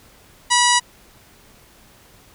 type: harmonic tone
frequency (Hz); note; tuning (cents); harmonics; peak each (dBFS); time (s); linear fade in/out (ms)
972; B5; -28; 1 / 2 / 3 / 4 / 5 / 6 / 7 / 8 / 9 / 10; -17 / -20 / -22 / -23 / -24 / -25 / -25 / -26 / -27 / -27; 0.5-0.8; 20
effects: pink hiss -50 dBFS RMS until 2.34 s